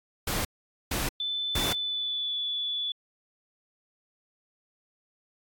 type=noise bursts; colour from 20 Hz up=pink; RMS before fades=-29 dBFS; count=3; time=0.27-1.73 s; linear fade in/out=5 ms; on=180 ms; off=460 ms
type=tone with pitch glide; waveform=sine; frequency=3515 to 3445 Hz; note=A7 to A7; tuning=-2 to -37 cents; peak=-28 dBFS; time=1.2-2.92 s; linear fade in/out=2 ms; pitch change=-35 cents; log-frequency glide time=1.69-2.38 s
effects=AAC 64 kbps